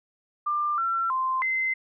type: tone with pitch steps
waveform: sine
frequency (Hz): 1192 / 1353 / 1042 / 2064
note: D6 / E6 / C6 / C7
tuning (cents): +25 / +45 / -7 / -24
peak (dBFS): -23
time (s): 0.46-1.74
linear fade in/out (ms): 10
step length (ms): 320
effects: none